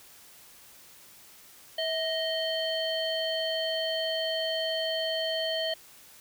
harmonic tone with a mistuned harmonic, 622.3 Hz, D#5, in tune, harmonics 1 / 3 / 5 / 7, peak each -30 / -38 / -32 / -37 dBFS, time 1.78-5.74 s, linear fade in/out 5 ms, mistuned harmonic 1, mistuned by +65 cents, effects white hiss -53 dBFS RMS until 6.2 s

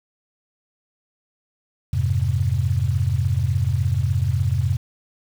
sine chord, F minor, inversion none, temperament equal, 87.31 / 103.83 / 130.81 Hz, F2 / Ab2 / C3, 0 / 0 / 0 cents, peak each -22 dBFS, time 1.93-4.77 s, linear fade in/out 5 ms, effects 7-bit

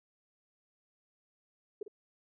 sine tone with echo, 415.3 Hz, G#4, in tune, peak -34 dBFS, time 1.81-1.83 s, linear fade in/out 5 ms, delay 51 ms, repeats 1, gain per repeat -10 dB, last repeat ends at 1.881 s, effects none

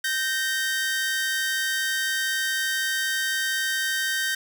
sawtooth tone pair together, 1556 / 1850.4 Hz, G6 / A#6, -13 / -13 cents, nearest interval minor third, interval 300 cents, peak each -22 / -24 dBFS, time 0.04-4.35 s, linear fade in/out 5 ms, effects 9-bit

